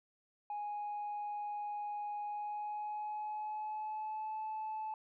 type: tone with pitch glide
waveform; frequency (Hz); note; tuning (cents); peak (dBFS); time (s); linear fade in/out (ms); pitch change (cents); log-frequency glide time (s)
sine; 830 to 868.3; G#5 to A5; -1 to -23; -36; 0.5-4.94; 2; +78; 2.24-4.38
effects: tanh soft clip ceiling -35 dBFS